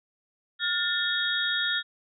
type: tone cluster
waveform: sine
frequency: 1421 / 1779 / 3342 / 3731 Hz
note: F6 / A6 / G#7 / A#7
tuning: +30 / +19 / +10 / +1 cents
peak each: -30 dBFS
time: 0.59-1.83 s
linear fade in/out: 50 ms
effects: none